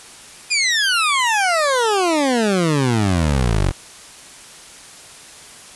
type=exponential sweep; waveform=20% pulse; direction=down; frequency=2494 to 43.37 Hz; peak=-10 dBFS; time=0.5-3.72 s; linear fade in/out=20 ms; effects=white hiss -40 dBFS RMS until 5.75 s + resampled to 24000 Hz